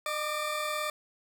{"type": "tone pair together", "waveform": "20% pulse", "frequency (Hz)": [607.8, 1177], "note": ["D#5", "D6"], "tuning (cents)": [-41, 3], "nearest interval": "major seventh", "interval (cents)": 1144, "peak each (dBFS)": [-28, -29], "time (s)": [0.06, 0.9], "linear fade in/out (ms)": 2, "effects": []}